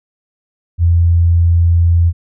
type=tone; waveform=sine; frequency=85.1 Hz; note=F2; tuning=44 cents flat; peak=-7 dBFS; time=0.78-2.13 s; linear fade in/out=50 ms; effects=none